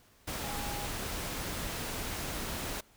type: tone in noise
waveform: sine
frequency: 820 Hz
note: G#5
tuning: 22 cents flat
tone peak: -42 dBFS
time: 0.43-0.87 s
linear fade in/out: 10 ms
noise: pink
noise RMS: -37 dBFS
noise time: 0.27-2.81 s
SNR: -8 dB
effects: pink hiss -63 dBFS RMS until 2.96 s